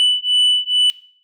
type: beating tone pair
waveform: sine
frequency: 2978 / 2980.3 Hz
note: F#7 / F#7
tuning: +11 / +12 cents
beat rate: 2.3 Hz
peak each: -14 / -14 dBFS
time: 0-0.9 s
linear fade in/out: 0 ms
effects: noise-tail reverb RT60 0.5 s tail -20 dB re dry + tanh soft clip ceiling -10 dBFS